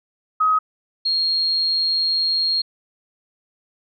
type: tone pair in turn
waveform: sine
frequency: 1265 / 4255 Hz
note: D#6 / C8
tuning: +28 / +28 cents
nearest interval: octave + major sixth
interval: 2100 cents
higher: second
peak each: -14 / -17 dBFS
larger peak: first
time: 0.4-0.59 / 1.05-2.62 s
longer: second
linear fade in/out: 10 ms
effects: none